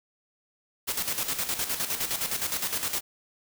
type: noise with tremolo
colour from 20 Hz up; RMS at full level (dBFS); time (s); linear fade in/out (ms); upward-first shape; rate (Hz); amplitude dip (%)
white; -28; 0.87-3.01; 20; square; 9.7; 60
effects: none